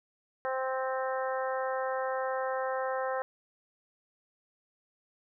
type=harmonic tone; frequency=261.6 Hz; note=C4; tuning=in tune; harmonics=2 / 3 / 4 / 5 / 6 / 7; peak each=-32 / -36 / -38 / -40 / -42 / -43 dBFS; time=0.45-3.22 s; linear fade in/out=0 ms; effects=none